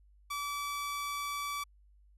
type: tone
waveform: sawtooth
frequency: 1152 Hz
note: D6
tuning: 34 cents flat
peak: -31 dBFS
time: 0.3-1.64 s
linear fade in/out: 10 ms
effects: added 50 Hz sine -59 dBFS peak until 2.17 s + resampled to 32000 Hz